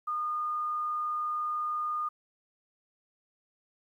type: tone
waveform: sine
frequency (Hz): 1221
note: D#6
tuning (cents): -33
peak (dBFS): -29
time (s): 0.07-2.09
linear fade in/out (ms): 10
effects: 11-bit